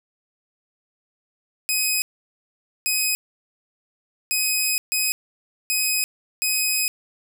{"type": "tone bursts at uneven times", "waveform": "10% pulse", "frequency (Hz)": 2521, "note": "D#7", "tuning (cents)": 22, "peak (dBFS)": -11, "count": 6, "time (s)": [[1.69, 2.02], [2.86, 3.15], [4.31, 4.78], [4.92, 5.12], [5.7, 6.04], [6.42, 6.88]], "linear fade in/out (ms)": 0, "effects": ["8-bit"]}